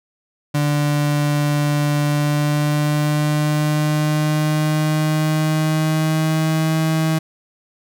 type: tone with pitch glide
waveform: 35% pulse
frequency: 146.83 to 159.2 Hz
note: D3 to D#3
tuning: 0 to +40 cents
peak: -14 dBFS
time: 0.54-7.19 s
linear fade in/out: 10 ms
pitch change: +140 cents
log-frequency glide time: 2.04-6.77 s
effects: none